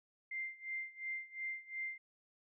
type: tone with tremolo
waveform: sine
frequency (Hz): 2093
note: C7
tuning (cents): 0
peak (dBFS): -37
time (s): 0.31-1.98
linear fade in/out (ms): 5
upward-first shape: sine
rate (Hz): 2.8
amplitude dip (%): 90
effects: none